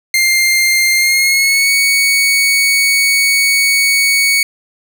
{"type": "tone with pitch glide", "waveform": "sawtooth", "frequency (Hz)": [2105, 2230], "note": ["C7", "C#7"], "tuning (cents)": [10, 10], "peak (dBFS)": -6, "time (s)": [0.14, 4.43], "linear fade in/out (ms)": 2, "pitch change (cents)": 100, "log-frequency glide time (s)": [0.96, 1.71], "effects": []}